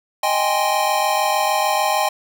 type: chord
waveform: square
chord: Ab major seventh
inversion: second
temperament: equal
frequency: 622.3 / 784 / 830.6 / 1046.5 Hz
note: Eb5 / G5 / Ab5 / C6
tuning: 0 / 0 / 0 / 0 cents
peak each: -24 / -22 / -22 / -24 dBFS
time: 0.23-2.09 s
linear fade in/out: 5 ms
effects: none